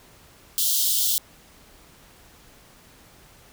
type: high-pass noise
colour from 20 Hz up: white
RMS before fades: -22 dBFS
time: 0.58-1.18 s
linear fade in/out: 0 ms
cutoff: 3000 Hz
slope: 96 dB/octave
effects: pink hiss -52 dBFS RMS until 3.52 s